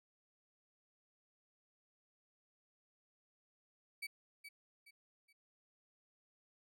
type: tone with echo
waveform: 35% pulse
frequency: 2284 Hz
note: D7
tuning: 49 cents flat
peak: -39 dBFS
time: 4.02-4.07 s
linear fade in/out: 10 ms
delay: 420 ms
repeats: 3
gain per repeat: -9 dB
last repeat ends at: 5.33 s
effects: none